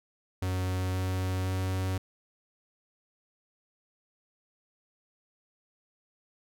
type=tone with pitch steps; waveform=45% pulse; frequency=92.5 / 93.14 / 93.79 Hz; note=F#2 / F#2 / F#2; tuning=0 / +12 / +24 cents; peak=-28 dBFS; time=0.42-1.98 s; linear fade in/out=5 ms; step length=520 ms; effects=none